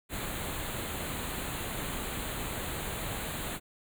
pink band-stop noise, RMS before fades -36 dBFS, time 0.09-3.6 s, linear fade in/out 50 ms, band 4300 to 6700 Hz, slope 96 dB/octave, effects none

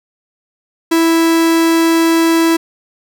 45% pulse tone, 329.4 Hz, E4, 1 cent flat, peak -9 dBFS, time 0.91-2.57 s, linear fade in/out 10 ms, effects none

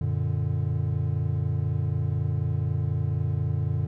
triangle chord, Gb augmented, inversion none, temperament equal, 92.5 / 116.54 / 146.83 Hz, Gb2 / Bb2 / D3, 0 / 0 / 0 cents, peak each -26 dBFS, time 0.01-3.87 s, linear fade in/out 5 ms, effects none

